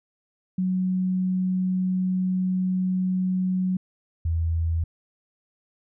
sine tone pair in turn, 185 / 82.41 Hz, F#3 / E2, 0 / 0 cents, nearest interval octave + major second, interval 1400 cents, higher first, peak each -21 dBFS, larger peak neither, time 0.58-3.77 / 4.25-4.84 s, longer first, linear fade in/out 5 ms, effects none

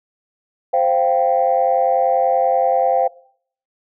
sine chord, C suspended fourth, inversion none, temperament equal with one note detuned, 523.3 / 693.6 / 784 Hz, C5 / F5 / G5, 0 / -12 / 0 cents, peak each -17 dBFS, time 0.73-3.08 s, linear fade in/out 10 ms, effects noise-tail reverb RT60 0.6 s tail -22 dB re dry + tanh soft clip ceiling -5 dBFS

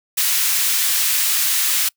white high-pass noise, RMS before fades -18 dBFS, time 0.17-1.89 s, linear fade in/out 10 ms, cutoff 1700 Hz, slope 12 dB/octave, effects noise-tail reverb RT60 0.1 s tail -25 dB re dry

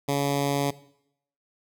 10% pulse tone with notch filter, 141.2 Hz, C#3, 32 cents sharp, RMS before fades -25 dBFS, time 0.08-0.71 s, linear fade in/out 10 ms, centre 1600 Hz, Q 1.5, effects noise-tail reverb RT60 0.7 s tail -18 dB re dry

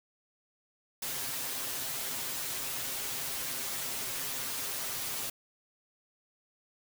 white noise with comb filter, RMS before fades -36 dBFS, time 1.02-5.3 s, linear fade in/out 5 ms, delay 7.5 ms, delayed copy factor +0.7, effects none

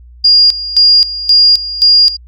sine tone with tremolo, 4830 Hz, D8, 48 cents sharp, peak -3 dBFS, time 0.24-2.17 s, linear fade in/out 10 ms, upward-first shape square, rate 1.9 Hz, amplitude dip 80%, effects added 60 Hz sine -34 dBFS peak until 2.27 s

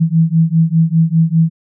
sine beating tone pair, 160.8 / 165.8 Hz, E3 / E3, -43 / +10 cents, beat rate 5 Hz, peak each -12 dBFS, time 0-1.5 s, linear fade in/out 20 ms, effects none

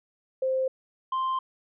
sine / triangle tone pair in turn, 523.3 / 1046.6 Hz, C5 / C6, 0 / 0 cents, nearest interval octave, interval 1200 cents, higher second, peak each -23 dBFS, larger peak neither, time 0.42-0.68 / 1.12-1.39 s, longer second, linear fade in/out 5 ms, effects resampled to 8000 Hz

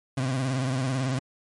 30% pulse tone with vibrato, 130.81 Hz, C3, in tune, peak -22 dBFS, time 0.17-1.19 s, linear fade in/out 5 ms, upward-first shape triangle, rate 18 Hz, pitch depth 100 cents each way, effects MP3 48 kbps

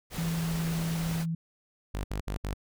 pink noise, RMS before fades -38 dBFS, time 0.1-1.26 s, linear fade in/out 50 ms
sine tone with pitch glide, 165.7 to 164.75 Hz, E3 to E3, +9 to -1 cents, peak -28 dBFS, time 0.18-1.35 s, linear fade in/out 5 ms, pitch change -10 cents, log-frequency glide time 0.35-0.45 s
sawtooth tone bursts, 50 Hz, G1, 35 cents sharp, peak -27 dBFS, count 4, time 1.94-2.538 s, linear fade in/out 5 ms, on 100 ms, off 66 ms
effects none

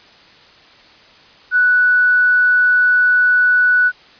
triangle tone with tanh clipping, 1480 Hz, F#6, in tune, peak -9 dBFS, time 1.51-3.92 s, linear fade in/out 50 ms, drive 2 dB, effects white hiss -45 dBFS RMS until 4.19 s + resampled to 11025 Hz

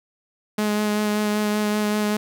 sawtooth tone with vibrato, 210.3 Hz, G#3, 22 cents sharp, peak -16 dBFS, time 0.58-2.17 s, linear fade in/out 5 ms, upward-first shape sine, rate 5.2 Hz, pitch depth 14 cents each way, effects 9-bit

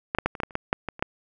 clicks, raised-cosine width 0.5 ms, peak -10 / -6 / -7 / -21 / -13 / -10 / -30 / -9 / -6 / -14 / -25 / -7 dBFS, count 12, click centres 0.149 / 0.186 / 0.26 / 0.352 / 0.402 / 0.434 / 0.508 / 0.554 / 0.729 / 0.887 / 0.994 / 1.025 s, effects none

